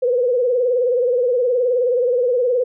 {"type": "tone with vibrato", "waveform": "sine", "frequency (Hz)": 493.9, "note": "B4", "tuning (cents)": 0, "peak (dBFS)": -14, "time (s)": [0.02, 2.64], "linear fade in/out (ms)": 10, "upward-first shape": "sine", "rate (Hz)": 19, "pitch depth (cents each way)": 83, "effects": []}